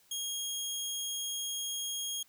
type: tone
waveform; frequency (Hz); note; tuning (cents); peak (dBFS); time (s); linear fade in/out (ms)
20% pulse; 3269; G#7; -28; -29; 0.11-2.23; 5
effects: white hiss -65 dBFS RMS until 2.28 s